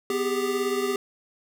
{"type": "tone cluster", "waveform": "square", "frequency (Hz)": [249.6, 394.9, 412.4], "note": ["B3", "G4", "G#4"], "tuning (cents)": [19, 13, -12], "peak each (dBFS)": [-33, -26, -32], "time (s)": [0.1, 0.96], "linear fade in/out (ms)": 2, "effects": []}